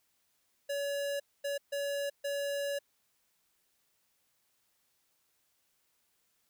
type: tone bursts at uneven times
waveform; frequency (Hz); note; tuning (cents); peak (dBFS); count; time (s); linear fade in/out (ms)
square; 566; C#5; +36; -33; 4; 0.69-1.2 / 1.44-1.58 / 1.72-2.1 / 2.24-2.79; 10
effects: white hiss -75 dBFS RMS until 6.49 s